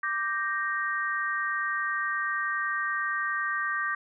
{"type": "chord", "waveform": "sine", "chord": "G minor", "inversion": "second", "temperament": "equal", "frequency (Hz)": [1174.7, 1568, 1864.7], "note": ["D6", "G6", "Bb6"], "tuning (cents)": [0, 0, 0], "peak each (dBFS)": -31, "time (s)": [0.03, 3.95], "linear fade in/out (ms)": 5, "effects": []}